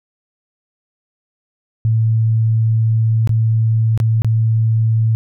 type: tone with dropouts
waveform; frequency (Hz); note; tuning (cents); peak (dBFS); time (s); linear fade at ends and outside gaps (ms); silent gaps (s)
sine; 111.9; A2; +30; -11; 1.85-5.15; 0; 3.274-3.293 / 3.976-4.001 / 4.22-4.246
effects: none